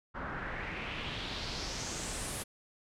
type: noise with low-pass filter sweep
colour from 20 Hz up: pink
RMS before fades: -39 dBFS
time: 0.14-2.44 s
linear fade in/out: 20 ms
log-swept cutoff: 1300 to 11000 Hz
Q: 2.9
effects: none